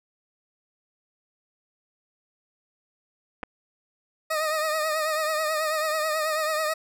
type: clicks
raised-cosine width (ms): 0.5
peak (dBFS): -18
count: 2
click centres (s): 3.431 / 3.435
type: tone with vibrato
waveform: 20% pulse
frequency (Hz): 622.3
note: D#5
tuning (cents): 0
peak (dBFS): -19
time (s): 4.3-6.74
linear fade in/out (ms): 10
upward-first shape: triangle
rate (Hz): 9.2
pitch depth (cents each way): 60
effects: none